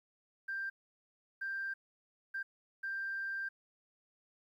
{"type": "tone bursts at uneven times", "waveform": "sine", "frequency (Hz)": 1580, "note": "G6", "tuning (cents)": 13, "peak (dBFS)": -35, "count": 4, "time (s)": [[0.48, 0.7], [1.41, 1.74], [2.34, 2.43], [2.83, 3.49]], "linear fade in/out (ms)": 10, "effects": ["tanh soft clip ceiling -31 dBFS", "12-bit"]}